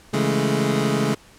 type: chord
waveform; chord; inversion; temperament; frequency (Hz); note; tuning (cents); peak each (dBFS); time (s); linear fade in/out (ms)
25% pulse; A major seventh; first; equal; 138.59 / 164.81 / 207.7 / 220; C#3 / E3 / G#3 / A3; 0 / 0 / 0 / 0; -20 / -24 / -20 / -21; 0.13-1.15; 10
effects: pink hiss -50 dBFS RMS until 1.38 s + low-pass 11000 Hz 12 dB/octave